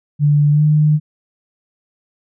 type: tone with pitch glide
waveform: sine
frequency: 146.83 to 151.57 Hz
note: D3 to D#3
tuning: 0 to -45 cents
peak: -9 dBFS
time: 0.19-1 s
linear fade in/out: 50 ms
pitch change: +55 cents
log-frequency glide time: 0.51-0.63 s
effects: none